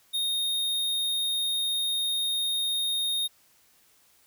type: tone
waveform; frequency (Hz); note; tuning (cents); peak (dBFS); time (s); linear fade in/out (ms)
square; 3703; A#7; -12; -26; 0.13-3.28; 20
effects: white hiss -62 dBFS RMS until 4.26 s